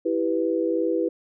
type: chord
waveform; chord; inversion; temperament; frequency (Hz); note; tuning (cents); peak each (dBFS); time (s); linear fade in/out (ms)
sine; E minor; none; equal; 329.6 / 392 / 493.9; E4 / G4 / B4; 0 / 0 / 0; -24 / -27 / -25; 0.05-1.09; 10
effects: none